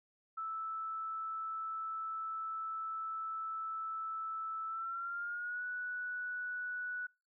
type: tone with pitch glide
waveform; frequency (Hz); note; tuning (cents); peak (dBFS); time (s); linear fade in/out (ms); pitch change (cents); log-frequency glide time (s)
sine; 1315 to 1476; E6 to F#6; -5 to -5; -37; 0.37-7.07; 10; +200; 4.67-5.64
effects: noise-tail reverb RT60 0.3 s tail -26 dB re dry